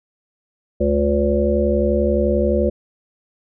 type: harmonic tone with a mistuned harmonic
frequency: 71.5 Hz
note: D2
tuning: 46 cents flat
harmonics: 1 / 3 / 5 / 7 / 8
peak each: -21 / -21 / -21 / -21 / -21 dBFS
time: 0.8-2.7 s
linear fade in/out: 10 ms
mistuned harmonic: 1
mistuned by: +16 cents
effects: none